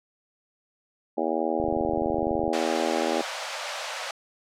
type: harmonic tone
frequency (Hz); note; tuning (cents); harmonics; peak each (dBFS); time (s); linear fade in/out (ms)
81; E2; -30; 3 / 4 / 5 / 6 / 7 / 8 / 9 / 10; -33 / -30 / -31 / -34 / -30 / -34 / -34 / -32; 1.17-3.22; 10
type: click train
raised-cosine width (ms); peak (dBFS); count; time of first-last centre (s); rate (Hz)
5; -24; 22; 1.6-2.479; 23.9
type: high-pass noise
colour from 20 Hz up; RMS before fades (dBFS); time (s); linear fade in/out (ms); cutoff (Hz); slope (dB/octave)
pink; -32; 2.53-4.11; 2; 510; 96
effects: low-pass 6000 Hz 12 dB/octave